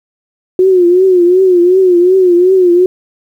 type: tone with vibrato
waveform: sine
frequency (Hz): 363.5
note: F#4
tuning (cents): -31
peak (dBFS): -4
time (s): 0.59-2.86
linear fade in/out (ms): 2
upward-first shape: triangle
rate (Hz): 2.7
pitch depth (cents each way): 100
effects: 7-bit